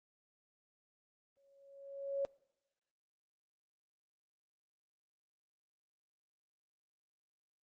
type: tone with exponential growth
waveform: sine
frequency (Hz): 554.4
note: C#5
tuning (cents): 0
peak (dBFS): -31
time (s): 1.37-2.25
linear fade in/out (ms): 0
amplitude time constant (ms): 190
effects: noise-tail reverb RT60 0.9 s tail -25 dB re dry + Opus 24 kbps